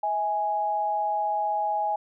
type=tone pair together; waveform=sine; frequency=646.4 / 830.6 Hz; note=E5 / G#5; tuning=-34 / 0 cents; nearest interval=major third; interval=434 cents; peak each=-31 / -24 dBFS; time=0.03-1.96 s; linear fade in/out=5 ms; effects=none